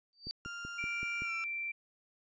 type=tone with exponential growth; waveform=sine; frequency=4628 Hz; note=D8; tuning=26 cents flat; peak=-33 dBFS; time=0.13-0.31 s; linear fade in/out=0 ms; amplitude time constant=37 ms
type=click train; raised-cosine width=3 ms; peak=-33 dBFS; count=6; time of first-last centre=0.27-1.221 s; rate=5.26 Hz
type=tone with pitch glide; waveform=35% pulse; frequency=1396.9 to 1342.3 Hz; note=F6 to E6; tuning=0 to +31 cents; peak=-39 dBFS; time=0.45-1.44 s; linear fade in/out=0 ms; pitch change=-69 cents; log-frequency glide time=1.23-1.33 s
type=tone; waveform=sine; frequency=2349 Hz; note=D7; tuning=in tune; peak=-35 dBFS; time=0.78-1.72 s; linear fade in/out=10 ms
effects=resampled to 16000 Hz